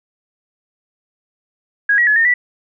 sine tone with pitch steps, 1650 / 1914 / 1704 / 1828 / 1961 Hz, G#6 / A#6 / G#6 / A#6 / B6, -12 / +45 / +44 / -34 / -13 cents, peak -10 dBFS, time 1.89-2.34 s, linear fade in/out 5 ms, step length 90 ms, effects none

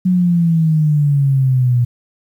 sine exponential sweep, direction down, 185 to 120 Hz, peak -10 dBFS, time 0.05-1.85 s, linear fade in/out 10 ms, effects 8-bit

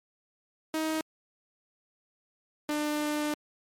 sawtooth tone pair in turn, 315.6 / 299 Hz, D#4 / D4, +25 / +31 cents, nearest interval minor second, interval 94 cents, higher first, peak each -24 / -24 dBFS, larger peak neither, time 0.74-1.01 / 2.69-3.34 s, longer second, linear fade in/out 2 ms, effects MP3 64 kbps

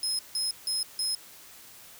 30% pulse tone bursts, 5130 Hz, E8, 48 cents flat, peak -23 dBFS, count 4, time 0.03-1.15 s, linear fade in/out 2 ms, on 160 ms, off 160 ms, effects white hiss -50 dBFS RMS until 1.99 s

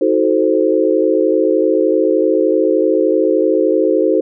sine chord, D# diminished seventh, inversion none, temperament equal with one note detuned, 316.7 / 370 / 440 / 523.3 Hz, D#4 / F#4 / A4 / C5, +31 / 0 / 0 / 0 cents, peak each -16 dBFS, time 0.01-4.21 s, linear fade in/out 5 ms, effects none

